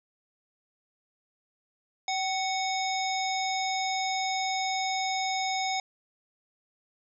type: harmonic tone with a mistuned harmonic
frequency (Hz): 740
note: F#5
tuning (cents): 0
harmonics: 1 / 3 / 5 / 7 / 9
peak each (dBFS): -29 / -34 / -36 / -37 / -39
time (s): 2.08-5.8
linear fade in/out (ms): 2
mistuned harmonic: 1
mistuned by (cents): +55
effects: none